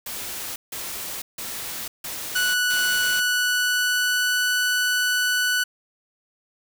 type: noise bursts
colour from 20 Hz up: white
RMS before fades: -32 dBFS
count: 5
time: 0.06-3.2 s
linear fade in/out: 5 ms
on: 500 ms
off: 160 ms
type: tone with pitch glide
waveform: sawtooth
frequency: 1478 to 1486.6 Hz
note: F#6 to F#6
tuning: -2 to +8 cents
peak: -16 dBFS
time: 2.35-5.64 s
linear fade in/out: 10 ms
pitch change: +10 cents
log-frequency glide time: 3.29-4.49 s
effects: none

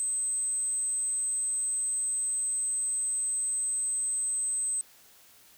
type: tone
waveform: sine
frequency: 8210 Hz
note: C9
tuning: 34 cents flat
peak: -27 dBFS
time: 0-4.81 s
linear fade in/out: 0 ms
effects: white hiss -57 dBFS RMS until 5.57 s

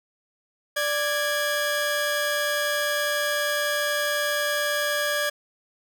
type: tone pair together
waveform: sawtooth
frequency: 587.3 / 1652 Hz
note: D5 / G#6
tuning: 0 / -10 cents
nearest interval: octave + tritone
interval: 1790 cents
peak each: -22 dBFS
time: 0.76-5.3 s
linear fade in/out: 10 ms
effects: none

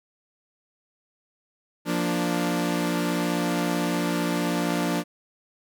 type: chord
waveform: sawtooth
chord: Bb major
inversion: second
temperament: equal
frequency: 174.61 / 233.1 / 293.7 Hz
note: F3 / Bb3 / D4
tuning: 0 / 0 / 0 cents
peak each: -23 / -26 / -23 dBFS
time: 1.85-5.04 s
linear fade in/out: 50 ms
effects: none

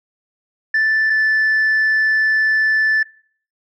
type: tone pair in turn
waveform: sine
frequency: 1760 / 1752.6 Hz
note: A6 / A6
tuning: 0 / -7 cents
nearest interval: unison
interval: 7 cents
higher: first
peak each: -11 / -11 dBFS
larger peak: neither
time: 0.74-1.1 / 1.1-3.03 s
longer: second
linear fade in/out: 5 ms
effects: noise-tail reverb RT60 0.5 s tail -20 dB re dry + tanh soft clip ceiling -11 dBFS

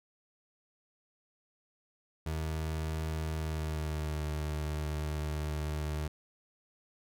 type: tone with pitch glide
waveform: 30% pulse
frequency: 78.9 to 75.77 Hz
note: D#2 to D#2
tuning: +25 to -45 cents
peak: -30 dBFS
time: 2.26-6.08 s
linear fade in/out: 5 ms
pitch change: -70 cents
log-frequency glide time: 3.34-4.26 s
effects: none

